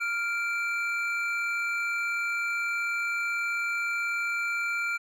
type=tone pair together; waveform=triangle; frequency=1396.9 / 2341 Hz; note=F6 / D7; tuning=0 / -6 cents; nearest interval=major sixth; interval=894 cents; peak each=-28 dBFS; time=0-4.98 s; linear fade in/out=20 ms; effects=none